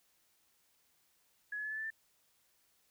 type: tone with pitch steps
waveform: sine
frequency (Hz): 1683 / 1701.6 / 1720.3 / 1739.3 / 1758.5 / 1777.9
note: G#6 / G#6 / A6 / A6 / A6 / A6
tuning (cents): +23 / +42 / -39 / -20 / -1 / +18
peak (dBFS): -37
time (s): 1.52-1.904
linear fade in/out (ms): 5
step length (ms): 64
effects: white hiss -73 dBFS RMS until 2.9 s